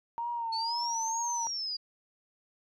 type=tone with vibrato; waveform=sine; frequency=925 Hz; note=A#5; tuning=14 cents flat; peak=-31 dBFS; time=0.18-1.47 s; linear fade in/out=0 ms; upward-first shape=sine; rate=2 Hz; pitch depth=51 cents each way
type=linear two-way sweep; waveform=sine; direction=up then down; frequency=4324 to 6645 to 4782 Hz; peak=-32 dBFS; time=0.52-1.77 s; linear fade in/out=10 ms; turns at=1.18 s
effects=tanh soft clip ceiling -21 dBFS